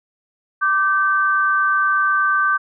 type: tone pair together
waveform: sine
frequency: 1174.7 / 1546.4 Hz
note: D6 / G6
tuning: 0 / -24 cents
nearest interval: perfect fourth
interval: 476 cents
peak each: -17 dBFS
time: 0.61-2.58 s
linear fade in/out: 20 ms
effects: none